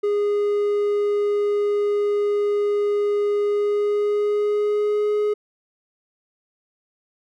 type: tone with pitch glide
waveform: triangle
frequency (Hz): 411.5 to 418.9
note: G#4 to G#4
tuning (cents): -16 to +15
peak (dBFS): -16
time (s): 0.03-5.34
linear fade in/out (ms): 10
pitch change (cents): +31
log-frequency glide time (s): 3.43-5.12
effects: none